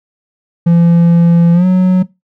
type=tone with pitch glide; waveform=triangle; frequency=170 to 184.32 Hz; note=F3 to F#3; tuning=-46 to -6 cents; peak=-3 dBFS; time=0.66-2.03 s; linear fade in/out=10 ms; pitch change=+140 cents; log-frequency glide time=1.53-1.66 s; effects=noise-tail reverb RT60 0.2 s tail -18 dB re dry